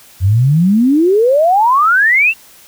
sine exponential sweep, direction up, 87.9 to 2794 Hz, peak -7 dBFS, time 0.2-2.34 s, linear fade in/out 50 ms, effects white hiss -42 dBFS RMS until 2.67 s

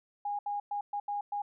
sine tone bursts at uneven times, 819 Hz, G#5, 24 cents flat, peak -31 dBFS, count 6, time 0.25-0.39 / 0.46-0.6 / 0.71-0.81 / 0.93-1 / 1.08-1.21 / 1.32-1.42 s, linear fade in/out 5 ms, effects none

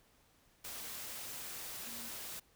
sine tone in noise, 233.1 Hz, A#3, in tune, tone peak -54 dBFS, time 1.86-2.09 s, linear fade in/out 10 ms, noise white, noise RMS -45 dBFS, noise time 0.64-2.4 s, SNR -12 dB, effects pink hiss -69 dBFS RMS until 2.55 s

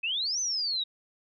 sine exponential two-way sweep, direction up then down, 2514 to 6200 to 3750 Hz, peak -27 dBFS, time 0.03-0.84 s, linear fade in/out 10 ms, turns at 0.4 s, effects none

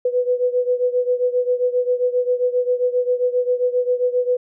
sine beating tone pair, 493.9 / 501.4 Hz, B4 / B4, 0 / +26 cents, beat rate 7.5 Hz, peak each -18 / -21 dBFS, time 0.05-4.37 s, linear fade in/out 5 ms, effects none

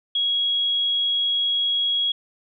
sine tone, 3315 Hz, G#7, 4 cents flat, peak -19 dBFS, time 0.15-2.12 s, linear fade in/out 5 ms, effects none

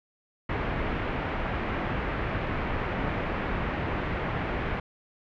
pink low-pass noise, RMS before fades -30 dBFS, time 0.49-4.8 s, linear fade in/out 5 ms, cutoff 2400 Hz, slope 24 dB/octave, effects none

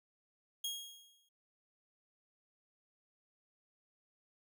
sawtooth tone with exponential decay, 3273 Hz, G#7, 26 cents flat, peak -32 dBFS, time 0.64-1.29 s, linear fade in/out 5 ms, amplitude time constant 140 ms, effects none

